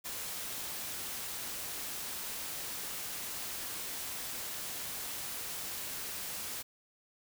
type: noise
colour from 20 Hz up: white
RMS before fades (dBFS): -40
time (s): 0.04-6.63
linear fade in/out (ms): 20
effects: none